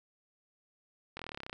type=slowing click train; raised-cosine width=0.3 ms; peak=-25 dBFS; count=14; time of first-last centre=1.17-1.529 s; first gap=23 ms; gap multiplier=1.03; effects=none